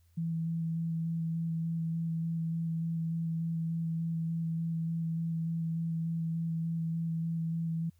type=tone with vibrato; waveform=sine; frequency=164.4 Hz; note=E3; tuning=4 cents flat; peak=-30 dBFS; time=0.17-7.9 s; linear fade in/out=10 ms; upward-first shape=square; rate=3.4 Hz; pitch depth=10 cents each way; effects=added 84 Hz sine -62 dBFS peak until 7.99 s + white hiss -75 dBFS RMS until 7.99 s